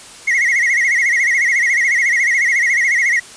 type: tone with vibrato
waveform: triangle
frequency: 2023 Hz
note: B6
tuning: 41 cents sharp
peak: -10 dBFS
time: 0.27-3.2 s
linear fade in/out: 10 ms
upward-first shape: sine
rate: 14 Hz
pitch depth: 140 cents each way
effects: white hiss -37 dBFS RMS until 3.36 s + resampled to 22050 Hz